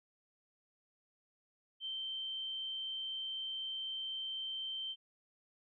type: tone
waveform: sine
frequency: 3118 Hz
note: G7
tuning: 10 cents flat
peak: -38 dBFS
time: 1.8-4.96 s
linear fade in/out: 50 ms
effects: none